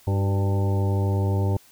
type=harmonic tone with a mistuned harmonic; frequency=99.1 Hz; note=G2; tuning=19 cents sharp; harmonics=1 / 2 / 3 / 4 / 5 / 6 / 8 / 9; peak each=-20 / -32 / -34 / -32 / -36 / -37 / -39 / -37 dBFS; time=0.07-1.57 s; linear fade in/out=5 ms; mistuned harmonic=4; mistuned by=-48 cents; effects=white hiss -54 dBFS RMS until 1.71 s